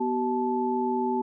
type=tone cluster; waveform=sine; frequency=245.7 / 381 / 872 Hz; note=B3 / G4 / A5; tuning=-9 / -49 / -16 cents; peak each=-28 dBFS; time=0-1.22 s; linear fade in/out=10 ms; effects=none